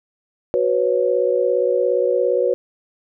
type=chord; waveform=sine; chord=F# suspended fourth; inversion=none; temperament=equal with one note detuned; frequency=370 / 493.9 / 551.2 Hz; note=F#4 / B4 / C#5; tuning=0 / 0 / -10 cents; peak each=-21 / -18 / -20 dBFS; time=0.54-2.54 s; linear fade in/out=0 ms; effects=none